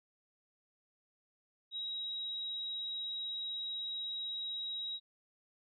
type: tone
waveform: sine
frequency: 3829 Hz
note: A#7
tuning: 46 cents sharp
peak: -37 dBFS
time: 1.71-5 s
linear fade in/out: 50 ms
effects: none